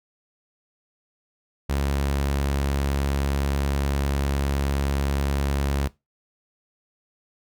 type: tone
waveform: sawtooth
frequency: 69.7 Hz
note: C#2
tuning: 10 cents sharp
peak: -18 dBFS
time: 1.69-5.88 s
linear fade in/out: 10 ms
effects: noise-tail reverb RT60 0.2 s tail -19 dB re dry